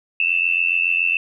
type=tone with amplitude modulation; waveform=sine; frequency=2659 Hz; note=E7; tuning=14 cents sharp; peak=-12 dBFS; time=0.2-1.17 s; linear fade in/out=2 ms; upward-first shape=sine; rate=87.1 Hz; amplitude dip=90%; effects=none

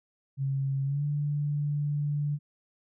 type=tone with pitch glide; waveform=sine; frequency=136.5 to 146.3 Hz; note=C#3 to D3; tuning=-26 to -6 cents; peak=-26 dBFS; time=0.37-2.39 s; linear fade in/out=50 ms; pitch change=+120 cents; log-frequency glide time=0.84-1.04 s; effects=none

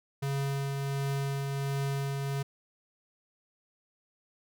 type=tone with tremolo; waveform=square; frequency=138.59 Hz; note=C#3; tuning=in tune; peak=-29 dBFS; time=0.22-2.43 s; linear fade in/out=10 ms; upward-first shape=triangle; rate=1.4 Hz; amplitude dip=30%; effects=none

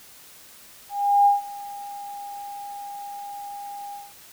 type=tone with ADSR envelope; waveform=sine; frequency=810 Hz; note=G#5; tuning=43 cents flat; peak=-12 dBFS; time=0.89-4.13 s; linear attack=370 ms; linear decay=150 ms; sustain=-21 dB; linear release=200 ms; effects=white hiss -48 dBFS RMS until 4.32 s

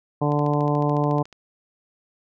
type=harmonic tone; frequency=146.83 Hz; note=D3; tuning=in tune; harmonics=1 / 2 / 3 / 4 / 5 / 6 / 7; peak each=-22 / -25 / -27 / -28 / -29 / -30 / -30 dBFS; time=0.21-1.23 s; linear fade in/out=10 ms
type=click train; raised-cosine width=0.2 ms; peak=-27 dBFS; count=15; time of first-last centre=0.32-1.327 s; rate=13.9 Hz
effects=none

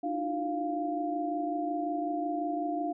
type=tone cluster; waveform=sine; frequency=299.3 / 324.8 / 357.5 / 697 Hz; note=D4 / E4 / F4 / F5; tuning=+33 / -26 / +41 / -4 cents; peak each=-33 / -40 / -40 / -32 dBFS; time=0.03-2.93 s; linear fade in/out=10 ms; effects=none

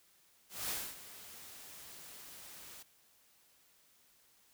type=noise with ADSR envelope; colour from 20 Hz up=white; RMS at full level=-37 dBFS; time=0.49-2.83 s; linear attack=200 ms; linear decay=260 ms; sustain=-15 dB; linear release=9 ms; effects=white hiss -68 dBFS RMS until 4.53 s

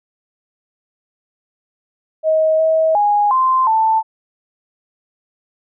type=tone with pitch steps; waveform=sine; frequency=632 / 640 / 826 / 1041 / 885 Hz; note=D#5 / D#5 / G#5 / C6 / A5; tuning=+27 / +49 / -10 / -9 / +10 cents; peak=-11 dBFS; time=2.23-4.03 s; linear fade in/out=50 ms; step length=360 ms; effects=none

